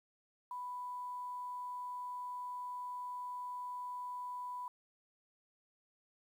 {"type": "tone with quantisation", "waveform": "sine", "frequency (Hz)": 990, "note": "B5", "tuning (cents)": 4, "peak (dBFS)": -40, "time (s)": [0.51, 4.68], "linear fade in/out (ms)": 2, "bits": 11, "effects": []}